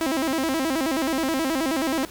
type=tone with vibrato; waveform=sawtooth; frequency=293.7 Hz; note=D4; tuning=in tune; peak=-18 dBFS; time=0.01-2.05 s; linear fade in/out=0 ms; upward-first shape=square; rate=9.4 Hz; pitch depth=180 cents each way; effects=pink hiss -43 dBFS RMS until 2.1 s